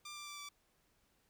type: tone with pitch steps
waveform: 10% pulse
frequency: 1190 / 1179.7 / 1169.6 / 1159.5 Hz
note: D6 / D6 / D6 / D6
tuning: +22 / +7 / -7 / -22 cents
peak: -38 dBFS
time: 0.05-0.49 s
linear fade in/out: 5 ms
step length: 110 ms
effects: pink hiss -75 dBFS RMS until 1.29 s